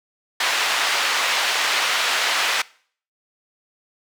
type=band-pass noise; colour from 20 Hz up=white; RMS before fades=-21 dBFS; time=0.4-2.62 s; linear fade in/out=5 ms; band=750 to 3400 Hz; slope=12 dB/octave; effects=noise-tail reverb RT60 0.5 s tail -22 dB re dry